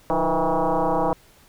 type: tone with frequency modulation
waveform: sine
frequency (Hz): 146.83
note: D3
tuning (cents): 0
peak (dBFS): -18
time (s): 0.1-1.13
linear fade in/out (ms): 0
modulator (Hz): 162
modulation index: 5.8
effects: pink hiss -54 dBFS RMS until 1.48 s